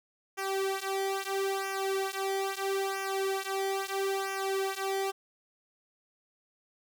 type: tone with flanger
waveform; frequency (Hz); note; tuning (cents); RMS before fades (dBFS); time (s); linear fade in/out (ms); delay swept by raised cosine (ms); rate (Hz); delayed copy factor
sawtooth; 388.6; G4; -15; -32; 0.37-5.12; 20; 0.24 to 3.34; 0.76; -0.95
effects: none